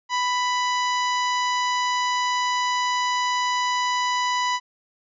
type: harmonic tone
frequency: 991 Hz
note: B5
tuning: 6 cents sharp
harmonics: 1 / 2 / 3 / 4 / 5 / 6 / 7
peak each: -22 / -28 / -32 / -34 / -36 / -38 / -39 dBFS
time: 0.09-4.6 s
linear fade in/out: 50 ms
effects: none